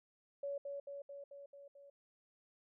sine tone with echo, 563 Hz, C#5, 27 cents sharp, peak -38 dBFS, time 0.43-0.58 s, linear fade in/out 5 ms, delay 220 ms, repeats 6, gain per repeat -3 dB, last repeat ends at 1.9 s, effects none

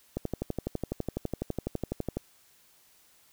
click train, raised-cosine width 2 ms, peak -17 dBFS, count 25, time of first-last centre 0.17-2.17 s, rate 12 Hz, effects white hiss -62 dBFS RMS until 3.32 s

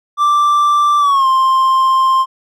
triangle tone with pitch glide, 1174.7 to 1052.6 Hz, D6 to C6, 0 to +10 cents, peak -7 dBFS, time 0.17-2.26 s, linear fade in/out 50 ms, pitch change -190 cents, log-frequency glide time 0.99-1.27 s, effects none

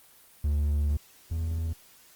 triangle tone pair in turn, 73.42 / 81.75 Hz, D2 / E2, 0 / -14 cents, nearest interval major second, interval 186 cents, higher second, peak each -21 / -25 dBFS, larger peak first, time 0.44-0.97 / 1.31-1.73 s, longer first, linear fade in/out 5 ms, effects white hiss -56 dBFS RMS until 2.15 s + Opus 24 kbps

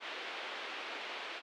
white band-pass noise, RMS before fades -43 dBFS, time 0-1.42 s, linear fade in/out 50 ms, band 330 to 3300 Hz, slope 24 dB/octave, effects none

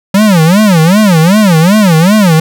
square tone with vibrato, 185 Hz, F#3, in tune, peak -4 dBFS, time 0.14-2.4 s, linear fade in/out 5 ms, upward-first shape sine, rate 2.6 Hz, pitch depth 280 cents each way, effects none

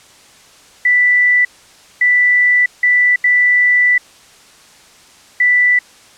sine tone bursts at uneven times, 1975.5 Hz, B6, in tune, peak -8 dBFS, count 5, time 0.85-1.45 / 2.01-2.66 / 2.83-3.16 / 3.24-3.98 / 5.4-5.79 s, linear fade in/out 5 ms, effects white hiss -44 dBFS RMS until 6.17 s + low-pass 8000 Hz 12 dB/octave

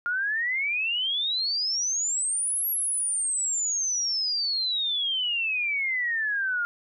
sine exponential two-way sweep, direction up then down, 1400 to 11630 to 1400 Hz, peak -24 dBFS, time 0.06-6.65 s, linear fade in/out 0 ms, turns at 2.68 s, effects none

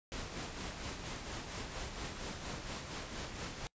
pink noise with tremolo, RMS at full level -41 dBFS, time 0.12-3.67 s, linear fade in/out 0 ms, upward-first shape sine, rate 4.3 Hz, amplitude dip 45%, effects noise-tail reverb RT60 0.1 s tail -25 dB re dry + resampled to 16000 Hz

